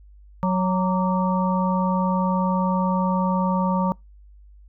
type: harmonic tone with a mistuned harmonic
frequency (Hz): 185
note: F#3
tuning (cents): 0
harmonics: 1 / 3 / 5 / 6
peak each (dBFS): -20 / -28 / -25 / -30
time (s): 0.43-3.92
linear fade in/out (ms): 0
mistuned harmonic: 6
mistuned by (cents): +78
effects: noise-tail reverb RT60 0.2 s tail -26 dB re dry + added 50 Hz sine -45 dBFS peak until 4.68 s